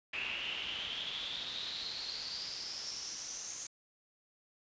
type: noise with band-pass filter sweep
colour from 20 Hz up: brown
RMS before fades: -41 dBFS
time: 0.13-3.67 s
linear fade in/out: 5 ms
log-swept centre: 2600 to 6600 Hz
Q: 8.3
effects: resampled to 16000 Hz